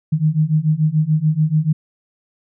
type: beating tone pair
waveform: sine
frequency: 151.5 / 158.4 Hz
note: D#3 / D#3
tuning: -46 / +31 cents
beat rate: 6.9 Hz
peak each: -17 / -16 dBFS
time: 0.12-1.73 s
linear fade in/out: 10 ms
effects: none